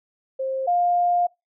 sine tone pair in turn, 530 / 704.8 Hz, C5 / F5, +22 / +16 cents, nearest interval perfect fourth, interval 494 cents, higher second, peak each -23 / -17 dBFS, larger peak second, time 0.39-0.67 / 0.67-1.27 s, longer second, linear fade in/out 10 ms, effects noise-tail reverb RT60 0.2 s tail -24 dB re dry

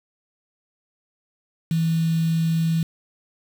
sine tone with quantisation, 163.5 Hz, E3, 14 cents flat, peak -18 dBFS, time 1.71-2.83 s, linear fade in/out 2 ms, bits 6, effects none

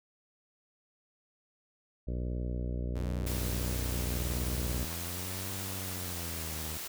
harmonic tone, 60.9 Hz, B1, 24 cents flat, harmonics 1 / 2 / 3 / 4 / 5 / 6 / 7 / 8 / 9 / 10, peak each -33 / -39 / -43 / -45 / -47 / -49 / -50 / -51 / -52 / -53 dBFS, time 2.07-4.85 s, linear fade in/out 10 ms
sawtooth tone with vibrato, 86.8 Hz, F2, 10 cents flat, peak -35 dBFS, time 2.95-6.78 s, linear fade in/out 10 ms, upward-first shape sine, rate 0.47 Hz, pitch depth 180 cents each way
white noise, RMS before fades -40 dBFS, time 3.26-6.88 s, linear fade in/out 10 ms
effects none

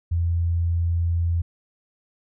sine tone, 84.9 Hz, F2, 48 cents flat, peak -19 dBFS, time 0.11-1.42 s, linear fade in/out 10 ms, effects none

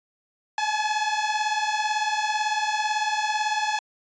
sawtooth beating tone pair, 844 / 862 Hz, G#5 / A5, +28 / -36 cents, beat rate 18 Hz, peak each -22 dBFS, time 0.58-3.79 s, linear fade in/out 2 ms, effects resampled to 16000 Hz

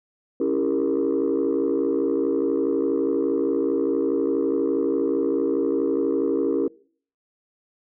sine chord, C# diminished seventh, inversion none, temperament equal with one note detuned, 277.2 / 329.6 / 401.4 / 466.2 Hz, C#4 / E4 / G4 / Bb4, 0 / 0 / +41 / 0 cents, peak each -24 dBFS, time 0.4-6.68 s, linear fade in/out 5 ms, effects noise-tail reverb RT60 0.5 s tail -23 dB re dry + tanh soft clip ceiling -14 dBFS

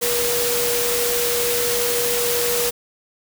sine tone in noise, 480 Hz, B4, 49 cents flat, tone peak -22 dBFS, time 0.01-2.71 s, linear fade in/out 20 ms, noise white, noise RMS -22 dBFS, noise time 0.01-2.71 s, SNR -3 dB, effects none

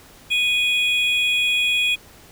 triangle tone pair together, 2479 / 3333 Hz, D#7 / G#7, -7 / +5 cents, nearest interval perfect fourth, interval 512 cents, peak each -17 / -20 dBFS, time 0.3-1.96 s, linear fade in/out 20 ms, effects pink hiss -47 dBFS RMS until 2.31 s

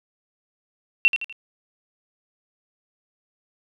sine tone with echo, 2715 Hz, F7, 50 cents flat, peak -11 dBFS, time 1.05-1.08 s, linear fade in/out 0 ms, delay 82 ms, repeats 3, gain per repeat -8 dB, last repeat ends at 1.326 s, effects none

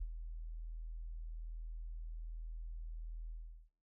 sine tone with ADSR envelope, 40.61 Hz, E1, 25 cents flat, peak -34 dBFS, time 0-3.7 s, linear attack 17 ms, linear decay 49 ms, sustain -8 dB, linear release 400 ms, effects noise-tail reverb RT60 0.4 s tail -19 dB re dry + tanh soft clip ceiling -30 dBFS

